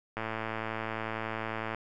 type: click train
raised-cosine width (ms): 0.5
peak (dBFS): -19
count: 176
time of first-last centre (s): 0.17-1.747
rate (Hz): 111
effects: none